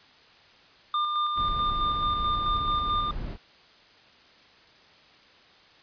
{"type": "tone with tremolo", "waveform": "square", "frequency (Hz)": 1200, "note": "D6", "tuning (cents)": 37, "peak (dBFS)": -24, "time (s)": [0.94, 3.11], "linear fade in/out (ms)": 2, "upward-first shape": "square", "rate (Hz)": 4.6, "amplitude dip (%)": 30}
{"type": "noise", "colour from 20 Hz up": "brown", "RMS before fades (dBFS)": -34, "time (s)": [1.35, 3.38], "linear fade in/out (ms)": 50}
{"effects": ["white hiss -55 dBFS RMS until 5.82 s", "resampled to 11025 Hz"]}